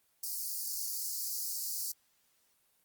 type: high-pass noise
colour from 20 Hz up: white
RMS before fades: -37 dBFS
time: 0.23-1.92 s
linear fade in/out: 5 ms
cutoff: 4400 Hz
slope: 96 dB/octave
effects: white hiss -72 dBFS RMS until 2.84 s + Opus 24 kbps